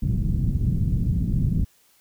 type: low-pass noise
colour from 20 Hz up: white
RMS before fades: -22 dBFS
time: 0.02-1.65 s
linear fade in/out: 10 ms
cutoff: 170 Hz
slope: 24 dB/octave
effects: white hiss -60 dBFS RMS until 2 s